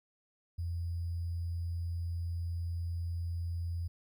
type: tone with sample-and-hold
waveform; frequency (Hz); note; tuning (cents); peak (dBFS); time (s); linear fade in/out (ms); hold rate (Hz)
sine; 85.2; F2; -42; -33; 0.58-3.88; 10; 4900
effects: none